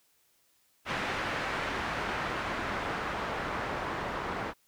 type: noise with low-pass filter sweep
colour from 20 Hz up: white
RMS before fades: -34 dBFS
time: 0.85-4.54 s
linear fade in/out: 50 ms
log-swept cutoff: 1900 to 1200 Hz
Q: 0.98
effects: white hiss -69 dBFS RMS until 4.67 s